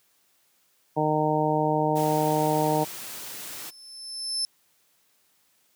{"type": "harmonic tone", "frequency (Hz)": 153.4, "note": "D#3", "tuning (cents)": -24, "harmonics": [1, 2, 3, 4, 5, 6], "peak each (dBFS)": [-28, -28, -28, -28, -28, -28], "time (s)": [0.96, 2.85], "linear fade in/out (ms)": 20}
{"type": "noise", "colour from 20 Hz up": "white", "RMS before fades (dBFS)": -38, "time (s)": [1.95, 3.71], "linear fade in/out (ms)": 20}
{"type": "tone with exponential growth", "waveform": "35% pulse", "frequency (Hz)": 5274, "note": "E8", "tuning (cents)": 0, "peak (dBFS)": -21, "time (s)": [3.25, 4.45], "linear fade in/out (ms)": 0, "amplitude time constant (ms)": 260}
{"effects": ["white hiss -66 dBFS RMS until 5.75 s", "high-pass 100 Hz 12 dB/octave"]}